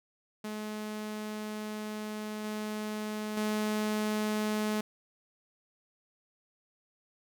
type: tone with level steps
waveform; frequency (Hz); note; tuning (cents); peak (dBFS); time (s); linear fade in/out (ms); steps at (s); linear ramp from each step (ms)
sawtooth; 213.2; G#3; +46; -32 / -30 / -25; 0.44-4.81; 5; 2.44 / 3.37; 2
effects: none